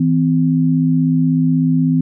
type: tone pair together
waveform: sine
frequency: 161.4 / 257.7 Hz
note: E3 / C4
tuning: -36 / -26 cents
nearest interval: minor sixth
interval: 810 cents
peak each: -14 dBFS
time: 0-2.01 s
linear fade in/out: 5 ms
effects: none